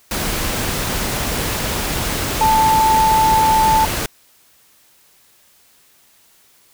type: tone in noise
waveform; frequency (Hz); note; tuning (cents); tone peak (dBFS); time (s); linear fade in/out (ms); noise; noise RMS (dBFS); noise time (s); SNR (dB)
sine; 880; A5; 0; -11; 2.41-3.85; 2; pink; -21; 0.11-4.06; +7
effects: white hiss -53 dBFS RMS until 6.73 s